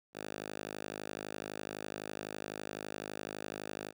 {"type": "tone with high-pass filter", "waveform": "5% pulse", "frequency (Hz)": 51.91, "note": "G#1", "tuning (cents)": 0, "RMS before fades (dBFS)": -43, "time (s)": [0.13, 3.93], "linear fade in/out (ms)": 50, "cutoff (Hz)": 220, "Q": 0.54, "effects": []}